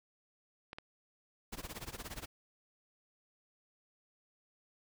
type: clicks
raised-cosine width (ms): 0.3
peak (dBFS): -28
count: 2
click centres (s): 0.731 / 0.785
type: noise with tremolo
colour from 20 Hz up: pink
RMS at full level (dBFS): -42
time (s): 1.52-2.26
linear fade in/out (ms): 10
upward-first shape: sine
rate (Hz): 17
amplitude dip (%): 90
effects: none